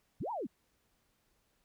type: linear two-way sweep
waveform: sine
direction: up then down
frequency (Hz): 47.2 to 990 to 172.1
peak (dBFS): -35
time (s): 0.2-0.47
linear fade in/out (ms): 10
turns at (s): 0.31
effects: pink hiss -75 dBFS RMS until 1.64 s